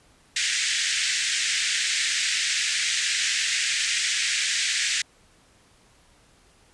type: band-pass noise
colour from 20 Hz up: pink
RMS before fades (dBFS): -25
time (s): 0.36-5.02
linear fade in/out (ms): 5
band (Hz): 1700 to 8400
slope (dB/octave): 48
effects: pink hiss -58 dBFS RMS until 6.73 s + resampled to 24000 Hz